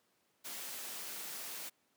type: noise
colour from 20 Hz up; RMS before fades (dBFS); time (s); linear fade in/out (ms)
white; -44; 0.44-1.7; 20
effects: pink hiss -75 dBFS RMS until 1.96 s + high-pass 200 Hz 12 dB/octave